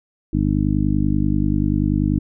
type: harmonic tone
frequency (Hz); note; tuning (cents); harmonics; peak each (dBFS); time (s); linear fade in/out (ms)
50.3; G1; +45; 1 / 2 / 3 / 4 / 5 / 6; -23 / -23 / -23 / -23 / -23 / -23; 0.33-2.19; 5
effects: none